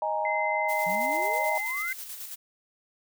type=chord; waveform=sine; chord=D# suspended fourth; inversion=none; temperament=just; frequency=622.3 / 829.7 / 933.4 Hz; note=D#5 / G#5 / A#5; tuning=0 / -2 / +2 cents; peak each=-30 dBFS; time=0.02-1.58 s; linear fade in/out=2 ms
type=tone; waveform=sine; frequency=2067 Hz; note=C7; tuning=22 cents flat; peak=-29 dBFS; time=0.25-1.93 s; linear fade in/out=2 ms
type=noise with tremolo; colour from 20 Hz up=blue; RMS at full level=-38 dBFS; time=0.68-2.36 s; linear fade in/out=20 ms; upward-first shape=square; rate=9.2 Hz; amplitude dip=40%
type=exponential sweep; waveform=sine; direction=up; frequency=170.2 to 1600 Hz; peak=-36 dBFS; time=0.86-1.93 s; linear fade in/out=10 ms
effects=none